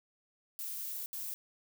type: noise bursts at uneven times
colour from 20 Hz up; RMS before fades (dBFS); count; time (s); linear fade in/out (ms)
violet; -40; 2; 0.59-1.06 / 1.13-1.34; 0
effects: none